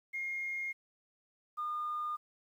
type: tone pair in turn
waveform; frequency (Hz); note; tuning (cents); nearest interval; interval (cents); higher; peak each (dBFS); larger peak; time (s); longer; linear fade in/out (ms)
sine; 2136 / 1215.7; C7 / D#6; +35 / -41; minor seventh; 976; first; -34 / -33; second; 0.13-0.73 / 1.57-2.17; neither; 20
effects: tanh soft clip ceiling -29 dBFS + 11-bit